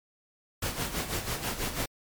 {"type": "noise with tremolo", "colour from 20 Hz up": "pink", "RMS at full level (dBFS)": -30, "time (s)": [0.62, 1.86], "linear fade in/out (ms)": 5, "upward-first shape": "sine", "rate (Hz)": 6.1, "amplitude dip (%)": 65, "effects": ["MP3 96 kbps"]}